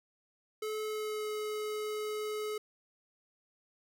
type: tone with pitch glide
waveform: square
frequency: 431 to 425.6 Hz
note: A4 to G#4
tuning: -36 to +42 cents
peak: -35 dBFS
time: 0.62-2.58 s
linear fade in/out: 5 ms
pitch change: -22 cents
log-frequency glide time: 0.83-1.3 s
effects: none

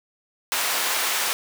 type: high-pass noise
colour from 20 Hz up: pink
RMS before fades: -24 dBFS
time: 0.52-1.33 s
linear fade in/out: 0 ms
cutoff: 880 Hz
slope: 12 dB/octave
effects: none

